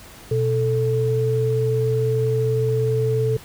sine tone pair together, 122.76 / 440 Hz, B2 / A4, -10 / 0 cents, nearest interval octave + minor seventh, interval 2210 cents, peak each -20 dBFS, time 0.31-3.37 s, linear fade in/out 5 ms, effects pink hiss -43 dBFS RMS until 3.44 s

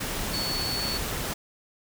sine tone in noise, 4435 Hz, C#8, in tune, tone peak -29 dBFS, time 0.33-0.98 s, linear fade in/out 10 ms, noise pink, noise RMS -31 dBFS, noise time 0-1.34 s, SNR -1 dB, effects none

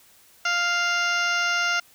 harmonic tone with a mistuned harmonic, 698.5 Hz, F5, in tune, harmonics 1 / 2 / 3 / 4 / 5 / 6 / 7 / 8 / 9, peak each -32 / -23 / -29 / -29 / -39 / -38 / -37 / -35 / -36 dBFS, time 0.45-1.8 s, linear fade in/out 5 ms, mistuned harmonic 8, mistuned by -27 cents, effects white hiss -55 dBFS RMS until 1.94 s

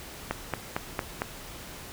click train, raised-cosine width 0.5 ms, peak -12 dBFS, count 5, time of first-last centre 0.31-1.219 s, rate 4.4 Hz, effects pink hiss -43 dBFS RMS until 1.92 s

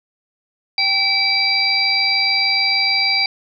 harmonic tone with a mistuned harmonic, 790 Hz, G5, 13 cents sharp, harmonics 1 / 3 / 5 / 6, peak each -26 / -18 / -25 / -17 dBFS, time 0.78-3.26 s, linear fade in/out 2 ms, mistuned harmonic 3, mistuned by -47 cents, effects none

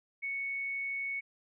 sine tone, 2217 Hz, C#7, in tune, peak -33 dBFS, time 0.22-1.21 s, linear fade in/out 20 ms, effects none

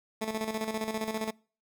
15% pulse tone with tremolo, 219.4 Hz, A3, 5 cents flat, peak -23 dBFS, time 0.21-1.31 s, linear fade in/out 10 ms, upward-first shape square, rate 15 Hz, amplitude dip 60%, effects noise-tail reverb RT60 0.4 s tail -25 dB re dry

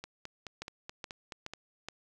two click trains, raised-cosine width 0.2 ms, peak -22 / -24 dBFS, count 4 / 8, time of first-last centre 0.62-1.886 / 0.04-1.536 s, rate 2.37 / 4.68 Hz, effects none

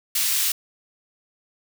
white high-pass noise, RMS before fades -22 dBFS, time 0.15-0.52 s, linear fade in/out 5 ms, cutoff 2100 Hz, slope 12 dB/octave, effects none

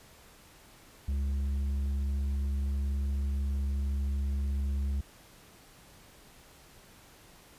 sine tone with tanh clipping, 69.3 Hz, C#2, in tune, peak -29 dBFS, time 1.08-5.01 s, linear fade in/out 5 ms, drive 6 dB, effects pink hiss -56 dBFS RMS until 7.58 s + resampled to 32000 Hz

